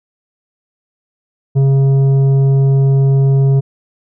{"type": "tone with tanh clipping", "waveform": "sine", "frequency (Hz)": 136.4, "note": "C#3", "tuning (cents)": -28, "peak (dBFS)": -9, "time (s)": [1.55, 3.61], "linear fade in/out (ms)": 20, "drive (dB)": 8, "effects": []}